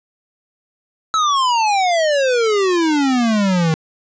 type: exponential sweep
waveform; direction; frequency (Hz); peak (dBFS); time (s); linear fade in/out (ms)
square; down; 1318.5 to 155.56; -14; 1.14-3.74; 0
effects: resampled to 16000 Hz + 9-bit